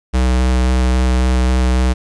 square tone with vibrato, 63.1 Hz, B1, 38 cents sharp, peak -12 dBFS, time 0.13-1.94 s, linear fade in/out 20 ms, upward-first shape square, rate 3.7 Hz, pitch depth 8 cents each way, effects resampled to 22050 Hz + 9-bit

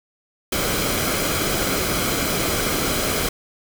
pink noise with comb filter, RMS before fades -22 dBFS, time 0.52-3.29 s, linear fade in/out 5 ms, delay 1.1 ms, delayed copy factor -0.5, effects none

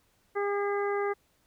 harmonic tone, 404.9 Hz, G#4, 44 cents flat, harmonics 1 / 2 / 3 / 4 / 5, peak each -28 / -35 / -36 / -40 / -40 dBFS, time 0.35-1.14 s, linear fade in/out 20 ms, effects pink hiss -69 dBFS RMS until 1.46 s

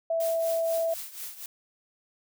sine tone, 659.3 Hz, E5, in tune, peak -24 dBFS, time 0.1-0.94 s, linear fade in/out 5 ms
blue noise with tremolo, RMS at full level -36 dBFS, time 0.2-1.46 s, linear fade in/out 2 ms, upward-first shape triangle, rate 4.1 Hz, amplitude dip 80%
effects none

